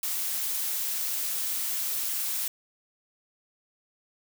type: noise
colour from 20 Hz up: blue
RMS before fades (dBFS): -30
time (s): 0.03-2.48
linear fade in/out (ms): 2
effects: none